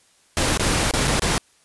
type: noise with dropouts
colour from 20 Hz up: pink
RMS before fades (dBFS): -20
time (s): 0.37-1.38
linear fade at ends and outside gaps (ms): 0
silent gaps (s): 0.574-0.596 / 0.911-0.937 / 1.074-1.078 / 1.195-1.22
effects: white hiss -58 dBFS RMS until 1.64 s + resampled to 24000 Hz